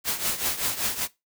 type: noise with tremolo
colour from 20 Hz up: white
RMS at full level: -24 dBFS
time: 0.04-1.08 s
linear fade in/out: 50 ms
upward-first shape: triangle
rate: 5.2 Hz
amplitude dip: 80%
effects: noise-tail reverb RT60 0.2 s tail -19 dB re dry